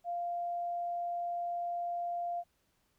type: tone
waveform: sine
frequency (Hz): 696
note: F5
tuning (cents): -6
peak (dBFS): -33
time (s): 0.04-2.44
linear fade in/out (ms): 50
effects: pink hiss -75 dBFS RMS until 2.98 s